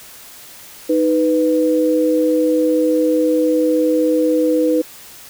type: tone pair together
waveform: sine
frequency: 311.9 / 495.7 Hz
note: D#4 / B4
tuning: +4 / +6 cents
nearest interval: minor sixth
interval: 802 cents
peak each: -15 / -15 dBFS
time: 0.89-4.82 s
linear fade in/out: 10 ms
effects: white hiss -39 dBFS RMS until 5.29 s